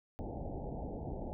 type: low-pass noise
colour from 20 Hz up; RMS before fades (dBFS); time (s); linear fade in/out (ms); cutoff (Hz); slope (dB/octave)
pink; -41; 0.19-1.33; 0; 850; 96
effects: none